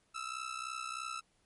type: ring-modulated tone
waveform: sawtooth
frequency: 1318.5 Hz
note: E6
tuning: in tune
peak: -32 dBFS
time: 0.14-1.21 s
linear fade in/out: 20 ms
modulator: 31.6 Hz
effects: pink hiss -73 dBFS RMS until 1.45 s + MP3 48 kbps